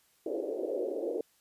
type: band-pass noise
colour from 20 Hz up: white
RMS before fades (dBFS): -34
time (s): 0.26-1.21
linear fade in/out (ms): 2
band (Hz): 320 to 550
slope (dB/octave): 48
effects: white hiss -68 dBFS RMS until 1.4 s + resampled to 32000 Hz